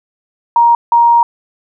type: tone bursts at uneven times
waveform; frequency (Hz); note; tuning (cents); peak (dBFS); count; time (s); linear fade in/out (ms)
sine; 940; A#5; +14; -5; 2; 0.56-0.75 / 0.92-1.23; 2
effects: none